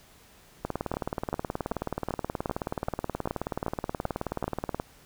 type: two click trains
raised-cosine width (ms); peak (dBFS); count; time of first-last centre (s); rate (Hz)
1; -15 / -15; 10 / 79; 0.94-4.442 / 0.65-4.799; 2.57 / 18.8
effects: pink hiss -56 dBFS RMS until 5.05 s